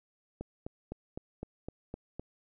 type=click train; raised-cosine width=2 ms; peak=-25 dBFS; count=8; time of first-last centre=0.41-2.196 s; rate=3.92 Hz; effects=none